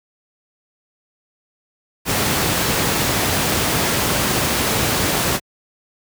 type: noise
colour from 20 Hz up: pink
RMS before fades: -18 dBFS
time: 2.05-5.4 s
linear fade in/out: 50 ms
effects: high-pass 80 Hz 12 dB/octave